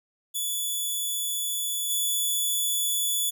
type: tone with level steps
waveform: 5% pulse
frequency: 3441 Hz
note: A7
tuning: 39 cents flat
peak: -19 / -16 dBFS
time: 0.34-3.31 s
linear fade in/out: 20 ms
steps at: 1.89 s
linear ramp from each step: 20 ms
effects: none